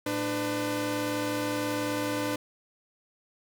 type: tone cluster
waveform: sawtooth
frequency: 112.2 / 297.9 / 505 Hz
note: A2 / D4 / B4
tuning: +34 / +25 / +39 cents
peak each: -35 / -26 / -29 dBFS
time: 0.06-2.36 s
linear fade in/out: 5 ms
effects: none